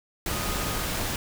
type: tone in noise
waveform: sine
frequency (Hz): 1244.5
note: D#6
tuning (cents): 0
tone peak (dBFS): -38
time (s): 0.31-0.86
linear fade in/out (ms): 2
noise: pink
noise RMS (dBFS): -29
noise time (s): 0.26-1.16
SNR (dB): -12
effects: none